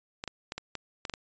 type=clicks; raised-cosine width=0.2 ms; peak=-18 dBFS; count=8; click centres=0.239 / 0.277 / 0.521 / 0.58 / 0.753 / 1.052 / 1.097 / 1.138 s; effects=resampled to 16000 Hz